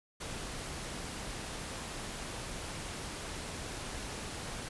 pink noise, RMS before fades -41 dBFS, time 0.2-4.69 s, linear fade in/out 10 ms, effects resampled to 24000 Hz

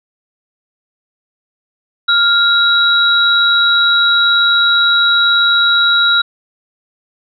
sine tone pair together, 1399 / 3867 Hz, F6 / B7, +3 / -37 cents, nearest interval octave + tritone, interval 1760 cents, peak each -11 dBFS, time 2.08-6.22 s, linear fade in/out 10 ms, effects none

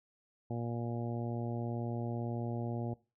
harmonic tone, 118.1 Hz, A#2, 23 cents sharp, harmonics 1 / 2 / 3 / 4 / 5 / 6 / 7, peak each -37 / -40 / -43 / -47 / -47 / -48 / -50 dBFS, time 0.5-2.94 s, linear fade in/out 5 ms, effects noise-tail reverb RT60 0.3 s tail -20 dB re dry

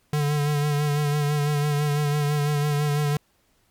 square tone with vibrato, 147 Hz, D3, 2 cents sharp, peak -21 dBFS, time 0.13-3.17 s, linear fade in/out 2 ms, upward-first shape sine, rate 6 Hz, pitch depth 34 cents each way, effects pink hiss -65 dBFS RMS until 3.7 s + MP3 96 kbps

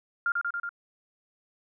sine tone with echo, 1400 Hz, F6, 4 cents sharp, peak -23 dBFS, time 0.26-0.32 s, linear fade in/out 2 ms, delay 93 ms, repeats 4, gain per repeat -2 dB, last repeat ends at 0.692 s, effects none

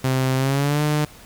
sawtooth tone with pitch glide, 130.81 to 150.26 Hz, C3 to D3, 0 to +40 cents, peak -14 dBFS, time 0.04-1.05 s, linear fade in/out 5 ms, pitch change +240 cents, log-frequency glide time 0.36-0.82 s, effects pink hiss -45 dBFS RMS until 1.25 s

